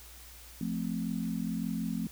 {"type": "chord", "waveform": "sine", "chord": "F major", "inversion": "none", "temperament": "equal", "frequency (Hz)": [174.61, 220, 261.6], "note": ["F3", "A3", "C4"], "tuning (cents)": [0, 0, 0], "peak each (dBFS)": [-35, -34, -37], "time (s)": [0.61, 2.07], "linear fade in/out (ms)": 2, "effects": ["added 60 Hz sine -52 dBFS peak until 2.11 s", "white hiss -52 dBFS RMS until 2.11 s"]}